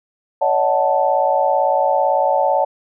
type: chord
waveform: sine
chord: D# half-diminished seventh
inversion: third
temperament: equal with one note detuned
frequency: 564.4 / 622.3 / 740 / 880 Hz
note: C#5 / D#5 / F#5 / A5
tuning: +31 / 0 / 0 / 0 cents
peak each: -18 / -21 / -19 / -18 dBFS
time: 0.41-2.65 s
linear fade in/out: 10 ms
effects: none